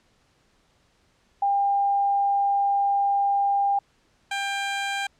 sine / 15% pulse tone pair in turn, 800 / 794.9 Hz, G5 / G5, +35 / +24 cents, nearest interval unison, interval 11 cents, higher first, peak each -19 dBFS, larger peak neither, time 1.42-3.79 / 4.31-5.07 s, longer first, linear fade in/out 5 ms, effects pink hiss -64 dBFS RMS until 5.19 s + low-pass 7000 Hz 12 dB/octave

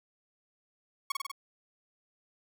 sawtooth tone with echo, 1108.7 Hz, C#6, in tune, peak -25 dBFS, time 1.1-1.12 s, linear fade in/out 5 ms, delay 49 ms, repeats 4, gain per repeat -2 dB, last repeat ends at 1.316 s, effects none

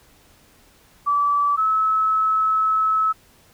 sine tone pair in turn, 1155 / 1296.4 Hz, D6 / E6, -29 / -29 cents, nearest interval major second, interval 200 cents, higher second, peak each -16 dBFS, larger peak neither, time 1.06-1.57 / 1.57-3.13 s, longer second, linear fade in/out 20 ms, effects pink hiss -54 dBFS RMS until 3.53 s

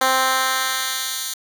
10% pulse tone with high-pass filter sweep, 261.6 Hz, C4, in tune, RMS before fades -21 dBFS, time 0.01-1.34 s, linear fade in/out 5 ms, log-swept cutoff 570 to 4900 Hz, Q 0.72, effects 7-bit

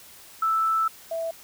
sine tone pair in turn, 1318.5 / 659.2 Hz, E6 / E5, 0 / 0 cents, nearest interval octave, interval 1200 cents, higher first, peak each -20 / -26 dBFS, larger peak first, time 0.42-0.88 / 1.11-1.31 s, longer first, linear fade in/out 5 ms, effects white hiss -48 dBFS RMS until 1.43 s

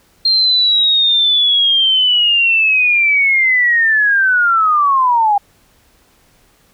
sine linear sweep, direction down, 4200 to 796 Hz, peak -9 dBFS, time 0.25-5.38 s, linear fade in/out 5 ms, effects pink hiss -53 dBFS RMS until 6.73 s

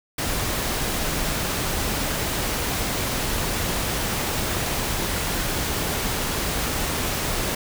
pink noise, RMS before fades -25 dBFS, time 0.18-7.55 s, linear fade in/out 5 ms, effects none

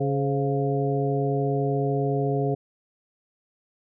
harmonic tone with a mistuned harmonic, 139.7 Hz, C#3, 14 cents sharp, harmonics 1 / 2 / 3 / 4 / 5, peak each -25 / -30 / -26 / -33 / -31 dBFS, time 0-2.55 s, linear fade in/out 10 ms, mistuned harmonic 4, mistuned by -95 cents, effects none

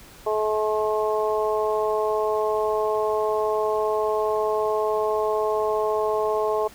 harmonic tone, 214.7 Hz, A3, 42 cents flat, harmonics 2 / 3 / 4 / 5, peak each -23 / -26 / -29 / -29 dBFS, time 0.26-6.68 s, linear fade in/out 10 ms, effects pink hiss -47 dBFS RMS until 6.74 s

